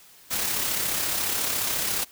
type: noise with amplitude modulation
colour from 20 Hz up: white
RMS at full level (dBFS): -25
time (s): 0.3-2.05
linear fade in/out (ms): 20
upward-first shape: sine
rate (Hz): 34.3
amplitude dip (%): 35
effects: white hiss -52 dBFS RMS until 2.11 s